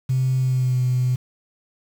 sine tone with pitch glide, 130 to 126.15 Hz, C3 to B2, -11 to +37 cents, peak -16 dBFS, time 0.09-1.16 s, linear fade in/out 10 ms, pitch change -52 cents, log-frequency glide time 0.38-0.82 s, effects tanh soft clip ceiling -13 dBFS + 7-bit

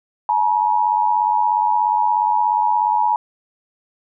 sine tone pair together, 857 / 953.9 Hz, A5 / A#5, -46 / +40 cents, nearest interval major second, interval 186 cents, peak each -17 dBFS, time 0.29-3.16 s, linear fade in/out 2 ms, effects none

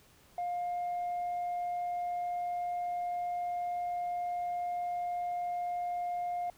sine tone, 707 Hz, F5, 21 cents sharp, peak -30 dBFS, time 0.38-6.5 s, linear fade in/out 2 ms, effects tanh soft clip ceiling -30 dBFS + pink hiss -62 dBFS RMS until 6.57 s

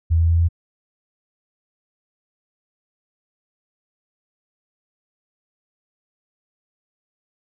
sine tone with pitch steps, 82.2 / 82.92 / 83.64 / 84.36 Hz, E2 / E2 / E2 / E2, -4 / +11 / +26 / +41 cents, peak -13 dBFS, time 0.1-0.488 s, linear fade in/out 20 ms, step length 97 ms, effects none

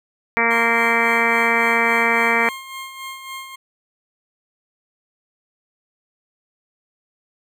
harmonic tone, 231.5 Hz, A#3, 12 cents flat, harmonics 1 / 2 / 3 / 4 / 5 / 6 / 7 / 8 / 9 / 10, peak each -27 / -24 / -27 / -23 / -25 / -27 / -28 / -22 / -22 / -21 dBFS, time 0.37-2.49 s, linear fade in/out 0 ms
20% pulse tone with tremolo, 1066 Hz, C6, 32 cents sharp, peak -24 dBFS, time 0.5-3.56 s, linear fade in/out 10 ms, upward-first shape sine, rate 3.6 Hz, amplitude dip 55%
effects none

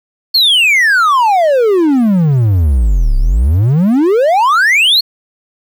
triangle exponential two-way sweep, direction down then up, 4435 to 31.79 to 4435 Hz, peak -5 dBFS, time 0.34-5.01 s, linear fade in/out 10 ms, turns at 3.17 s, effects 7-bit

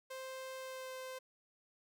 sawtooth tone with pitch glide, 523.3 to 518.2 Hz, C5 to C5, 0 to -17 cents, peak -40 dBFS, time 0.1-1.19 s, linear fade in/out 10 ms, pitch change -17 cents, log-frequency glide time 0.58-0.92 s, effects none

